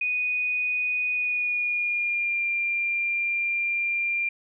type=tone with pitch glide; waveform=sine; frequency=2480 to 2386 Hz; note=D#7 to D7; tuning=-6 to +27 cents; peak=-23 dBFS; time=0.01-4.29 s; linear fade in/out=5 ms; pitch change=-67 cents; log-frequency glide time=1.12-2.43 s; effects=none